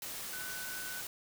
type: tone in noise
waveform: sine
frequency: 1500 Hz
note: F#6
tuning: 23 cents sharp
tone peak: -43 dBFS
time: 0.33-1.01 s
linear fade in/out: 2 ms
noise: white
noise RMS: -42 dBFS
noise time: 0.02-1.07 s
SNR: -4 dB
effects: none